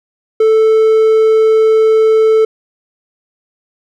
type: tone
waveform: triangle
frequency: 440 Hz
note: A4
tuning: in tune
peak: -4 dBFS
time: 0.4-2.45 s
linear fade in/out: 5 ms
effects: none